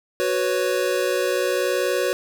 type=chord; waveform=square; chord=F# suspended fourth; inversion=none; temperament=equal; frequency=370 / 493.9 / 554.4 Hz; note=F#4 / B4 / C#5; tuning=0 / 0 / 0 cents; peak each=-25 dBFS; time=0.2-2.13 s; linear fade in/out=0 ms; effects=none